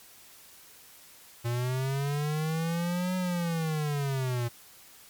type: linear two-way sweep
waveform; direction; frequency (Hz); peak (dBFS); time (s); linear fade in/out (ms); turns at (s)
square; up then down; 117 to 185 to 117; -28; 1.44-4.49; 20; 3.16
effects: white hiss -53 dBFS RMS until 5.09 s + MP3 96 kbps